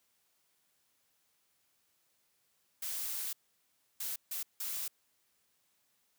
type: noise bursts at uneven times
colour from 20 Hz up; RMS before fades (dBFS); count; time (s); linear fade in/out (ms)
blue; -38; 4; 2.82-3.33 / 4-4.16 / 4.31-4.43 / 4.6-4.88; 5
effects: white hiss -75 dBFS RMS until 6.18 s + high-pass 60 Hz 12 dB/octave